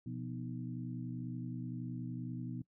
harmonic tone with a mistuned harmonic, 62 Hz, B1, 7 cents sharp, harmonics 2 / 3 / 4 / 5, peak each -42 / -45 / -44 / -49 dBFS, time 0.06-2.62 s, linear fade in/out 5 ms, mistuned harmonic 3, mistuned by -110 cents, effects noise-tail reverb RT60 0.1 s tail -22 dB re dry

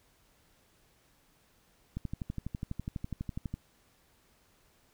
click train, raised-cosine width 5 ms, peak -23 dBFS, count 20, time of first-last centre 1.97-3.54 s, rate 12.1 Hz, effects pink hiss -67 dBFS RMS until 4.93 s

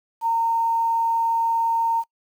sine tone with quantisation, 917 Hz, A#5, 29 cents flat, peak -18 dBFS, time 0.21-2.04 s, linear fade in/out 50 ms, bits 8, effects noise-tail reverb RT60 0.1 s tail -24 dB re dry

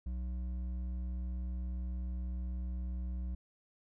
sine tone with hard clipping, 61.74 Hz, B1, in tune, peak -37 dBFS, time 0.06-3.35 s, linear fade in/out 5 ms, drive 7 dB, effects none

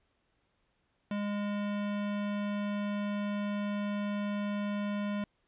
square tone, 205 Hz, G#3, 22 cents flat, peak -32 dBFS, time 1.11-5.24 s, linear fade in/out 2 ms, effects pink hiss -75 dBFS RMS until 5.47 s + resampled to 8000 Hz

